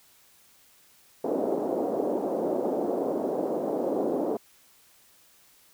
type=band-pass noise; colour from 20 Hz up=pink; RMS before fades=-28 dBFS; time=1.24-4.37 s; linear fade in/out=5 ms; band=280 to 640 Hz; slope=24 dB/octave; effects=white hiss -59 dBFS RMS until 5.73 s